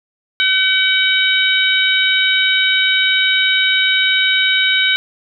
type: harmonic tone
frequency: 759 Hz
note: F#5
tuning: 44 cents sharp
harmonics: 2 / 3 / 4 / 5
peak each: -17 / -17 / -17 / -17 dBFS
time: 0.4-4.96 s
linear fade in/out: 0 ms
effects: none

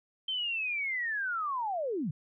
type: linear sweep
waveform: sine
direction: down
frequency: 3136 to 127.4 Hz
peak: -30 dBFS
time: 0.28-2.11 s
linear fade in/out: 5 ms
effects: none

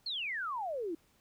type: exponential sweep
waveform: sine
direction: down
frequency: 4402 to 310.7 Hz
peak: -34 dBFS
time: 0.06-0.95 s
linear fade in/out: 5 ms
effects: pink hiss -69 dBFS RMS until 1.2 s

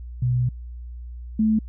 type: tone pair in turn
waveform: sine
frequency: 124.3 / 217.9 Hz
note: B2 / A3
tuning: +12 / -17 cents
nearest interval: minor seventh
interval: 971 cents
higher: second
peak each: -18 / -16 dBFS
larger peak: second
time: 0.22-0.49 / 1.39-1.59 s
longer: first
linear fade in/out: 5 ms
effects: added 60 Hz sine -33 dBFS peak until 1.68 s

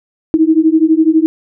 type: beating tone pair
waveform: sine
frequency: 312.8 / 324.8 Hz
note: D#4 / E4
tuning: +9 / -26 cents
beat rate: 12 Hz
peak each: -10 dBFS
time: 0.34-1.26 s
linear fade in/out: 0 ms
effects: none

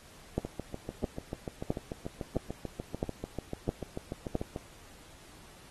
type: two click trains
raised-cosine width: 2 ms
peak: -22 / -15 dBFS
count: 29 / 7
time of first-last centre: 0.45-4.562 / 0.38-4.354 s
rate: 6.81 / 1.51 Hz
effects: pink hiss -55 dBFS RMS until 5.7 s + AAC 32 kbps

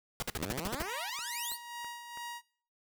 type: noise bursts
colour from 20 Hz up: pink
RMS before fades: -35 dBFS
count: 9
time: 0.2-0.824 s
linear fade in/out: 0 ms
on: 24 ms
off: 51 ms
type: exponential sweep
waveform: 10% pulse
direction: up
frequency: 65.41 to 5000 Hz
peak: -29 dBFS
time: 0.36-1.58 s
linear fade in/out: 50 ms
type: tone with tremolo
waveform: sawtooth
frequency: 950 Hz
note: A#5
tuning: 33 cents sharp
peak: -35 dBFS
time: 0.85-2.42 s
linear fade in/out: 50 ms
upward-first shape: sine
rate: 2.3 Hz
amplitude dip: 55%
type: click train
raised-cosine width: 0.5 ms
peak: -35 dBFS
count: 4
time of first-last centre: 1.19-2.174 s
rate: 3.05 Hz
effects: noise-tail reverb RT60 0.5 s tail -21 dB re dry

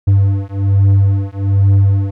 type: beating tone pair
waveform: triangle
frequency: 98 / 99.2 Hz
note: G2 / G2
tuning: 0 / +21 cents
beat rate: 1.2 Hz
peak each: -10 dBFS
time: 0.07-2.11 s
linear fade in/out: 10 ms
effects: none

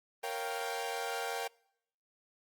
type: chord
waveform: sawtooth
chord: G half-diminished seventh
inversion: first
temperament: equal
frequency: 466.2 / 554.4 / 698.5 / 784 Hz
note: Bb4 / Db5 / F5 / G5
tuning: 0 / 0 / 0 / 0 cents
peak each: -36 / -40 / -38 / -35 dBFS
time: 0.23-1.48 s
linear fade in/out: 10 ms
effects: noise-tail reverb RT60 0.8 s tail -26 dB re dry + Opus 32 kbps

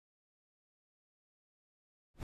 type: noise with exponential growth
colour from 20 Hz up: brown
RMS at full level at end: -35 dBFS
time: 2.14-2.23 s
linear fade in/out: 1 ms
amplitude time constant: 19 ms
effects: resampled to 32000 Hz

